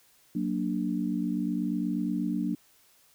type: chord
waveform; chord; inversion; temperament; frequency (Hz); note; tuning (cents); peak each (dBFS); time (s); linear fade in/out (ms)
sine; Gb augmented; none; equal; 185 / 233.1 / 293.7; Gb3 / Bb3 / D4; 0 / 0 / 0; -31; 0.35-2.55; 5
effects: white hiss -62 dBFS RMS until 3.14 s